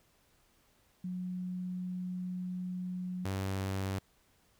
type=tone pair in turn; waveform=sine / sawtooth; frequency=181.7 / 96.25 Hz; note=F#3 / G2; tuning=-31 / -31 cents; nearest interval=major seventh; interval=1100 cents; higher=first; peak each=-35 / -29 dBFS; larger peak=second; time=1.04-3.25 / 3.25-3.99 s; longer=first; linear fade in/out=5 ms; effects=pink hiss -69 dBFS RMS until 4.59 s